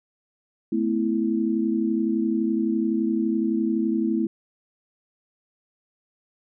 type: chord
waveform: sine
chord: A suspended second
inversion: none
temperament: equal with one note detuned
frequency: 220 / 251.8 / 329.6 Hz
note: A3 / B3 / E4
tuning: 0 / +34 / 0 cents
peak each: -24 / -27 / -24 dBFS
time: 0.72-4.27 s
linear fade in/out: 5 ms
effects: none